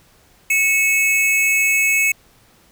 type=tone pair together; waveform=square; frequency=2209 / 2587 Hz; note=C#7 / E7; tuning=-7 / -33 cents; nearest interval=minor third; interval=274 cents; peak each=-18 / -17 dBFS; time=0.5-2.12 s; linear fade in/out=5 ms; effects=pink hiss -53 dBFS RMS until 2.71 s